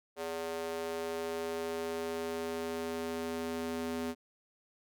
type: tone with high-pass filter sweep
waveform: square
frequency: 82.41 Hz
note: E2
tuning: in tune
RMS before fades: -37 dBFS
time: 0.16-4.15 s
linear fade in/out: 50 ms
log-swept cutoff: 480 to 290 Hz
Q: 2.6
effects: none